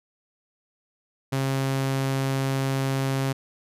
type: tone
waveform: sawtooth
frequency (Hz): 134.8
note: C#3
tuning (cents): -48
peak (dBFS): -19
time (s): 1.32-3.33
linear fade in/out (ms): 10
effects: resampled to 32000 Hz